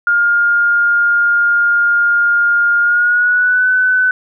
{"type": "tone with pitch glide", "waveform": "sine", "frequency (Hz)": [1413, 1505.7], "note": ["F6", "F#6"], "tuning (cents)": [20, 30], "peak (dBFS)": -9, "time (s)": [0.07, 4.11], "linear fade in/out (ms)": 2, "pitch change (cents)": 110, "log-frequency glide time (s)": [2.8, 3.69], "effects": []}